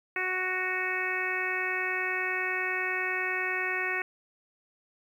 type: harmonic tone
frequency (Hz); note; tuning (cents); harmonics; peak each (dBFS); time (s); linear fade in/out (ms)
370; F#4; 0; 1 / 2 / 3 / 4 / 5 / 6 / 7; -37 / -40 / -39 / -36 / -32 / -34 / -36; 0.16-4.02; 2
effects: 10-bit